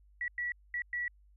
sine tone bursts at uneven times, 1940 Hz, B6, 31 cents flat, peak -32 dBFS, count 4, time 0.21-0.28 / 0.38-0.52 / 0.74-0.82 / 0.93-1.08 s, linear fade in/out 2 ms, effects added 50 Hz sine -59 dBFS peak until 1.36 s

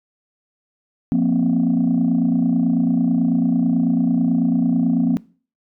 sine chord, F suspended fourth, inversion none, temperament just, 174.61 / 232.8 / 261.9 Hz, F3 / Bb3 / C4, 0 / -2 / +2 cents, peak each -19 / -17 / -17 dBFS, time 1.12-5.17 s, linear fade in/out 0 ms, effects noise-tail reverb RT60 0.4 s tail -22 dB re dry + tanh soft clip ceiling -10 dBFS

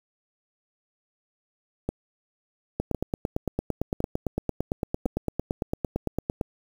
two click trains, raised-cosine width 2 ms, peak -13 / -12 dBFS, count 4 / 33, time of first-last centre 1.89-5.061 / 2.8-6.412 s, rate 0.946 / 8.86 Hz, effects 7-bit

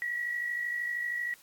sine tone with amplitude modulation, 1926 Hz, B6, 44 cents flat, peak -28 dBFS, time 0.02-1.34 s, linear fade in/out 0 ms, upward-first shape sine, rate 52.9 Hz, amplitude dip 50%, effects white hiss -58 dBFS RMS until 1.42 s + AAC 64 kbps

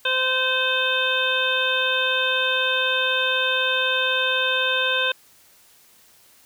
harmonic tone, 516 Hz, C5, 24 cents flat, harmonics 1 / 2 / 3 / 5 / 6 / 7, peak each -27 / -30 / -24 / -25 / -29 / -25 dBFS, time 0.05-5.12 s, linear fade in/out 5 ms, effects white hiss -54 dBFS RMS until 6.45 s

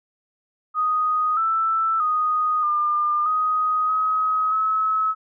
sine tone with pitch steps, 1246 / 1324 / 1242 / 1202 / 1252 / 1269 / 1290 Hz, D#6 / E6 / D#6 / D6 / D#6 / D#6 / E6, +2 / +7 / -3 / +40 / +10 / +34 / -38 cents, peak -18 dBFS, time 0.74-5.15 s, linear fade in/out 50 ms, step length 630 ms, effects none

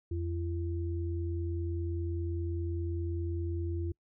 sine tone pair together, 85 / 340 Hz, F2 / F4, -46 / -46 cents, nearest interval 2 octaves, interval 2400 cents, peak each -32 / -38 dBFS, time 0.11-3.92 s, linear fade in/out 5 ms, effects noise-tail reverb RT60 0.1 s tail -26 dB re dry

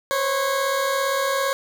20% pulse tone pair together, 509.4 / 547 Hz, C5 / C#5, -46 / -23 cents, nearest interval minor second, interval 123 cents, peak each -24 / -16 dBFS, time 0.11-1.53 s, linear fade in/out 0 ms, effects none

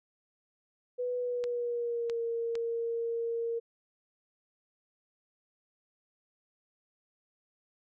sine tone with pitch glide, 493.9 to 463.5 Hz, B4 to A#4, 0 to -10 cents, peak -30 dBFS, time 0.98-3.6 s, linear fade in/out 20 ms, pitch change -110 cents, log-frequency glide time 1.17-2.2 s
clicks, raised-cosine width 0.2 ms, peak -25 dBFS, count 3, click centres 1.44 / 2.098 / 2.554 s
effects none

